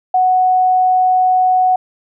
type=tone; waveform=sine; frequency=740 Hz; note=F#5; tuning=in tune; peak=-9 dBFS; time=0.14-1.76 s; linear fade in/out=5 ms; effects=none